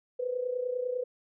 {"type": "tone with amplitude modulation", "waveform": "sine", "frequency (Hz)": 499, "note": "B4", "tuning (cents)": 18, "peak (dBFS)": -26, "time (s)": [0.19, 1.04], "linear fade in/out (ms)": 10, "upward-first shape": "sine", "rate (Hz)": 30, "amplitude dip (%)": 70, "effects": []}